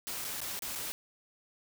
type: noise with dropouts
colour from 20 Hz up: white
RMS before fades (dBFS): -38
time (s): 0.07-0.92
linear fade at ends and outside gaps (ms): 0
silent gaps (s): 0.244-0.249 / 0.405-0.415 / 0.591-0.622 / 0.753-0.757
effects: none